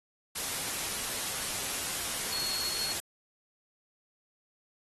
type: tone in noise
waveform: sine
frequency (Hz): 4328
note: C#8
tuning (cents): -42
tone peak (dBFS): -33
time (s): 2.32-2.93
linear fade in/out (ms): 10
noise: white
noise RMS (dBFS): -34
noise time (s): 0.35-3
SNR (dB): -2
effects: AAC 32 kbps